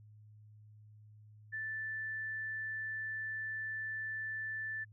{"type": "tone", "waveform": "sine", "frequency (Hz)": 1760, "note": "A6", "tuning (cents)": 0, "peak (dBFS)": -37, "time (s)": [1.52, 4.85], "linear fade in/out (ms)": 20, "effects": ["added 106 Hz sine -55 dBFS peak until 4.92 s"]}